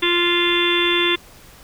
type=harmonic tone with a mistuned harmonic; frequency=348.5 Hz; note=F4; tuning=4 cents flat; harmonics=1 / 3 / 4 / 5 / 6 / 7 / 8 / 9 / 10; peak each=-20 / -26 / -30 / -27 / -24 / -30 / -25 / -30 / -20 dBFS; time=0.02-1.16 s; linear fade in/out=10 ms; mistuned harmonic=8; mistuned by=-23 cents; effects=pink hiss -45 dBFS RMS until 1.63 s